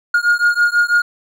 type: beating tone pair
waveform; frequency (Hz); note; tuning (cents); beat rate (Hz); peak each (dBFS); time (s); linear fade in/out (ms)
triangle; 1424 / 1430.1; F6 / F6; +33 / +41; 6.1; -13; 0.14-1.02; 5
effects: none